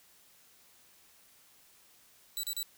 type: tone bursts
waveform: 15% pulse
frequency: 3951 Hz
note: B7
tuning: in tune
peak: -26 dBFS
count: 3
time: 2.37-2.629 s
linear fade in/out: 0 ms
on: 63 ms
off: 35 ms
effects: white hiss -62 dBFS RMS until 2.77 s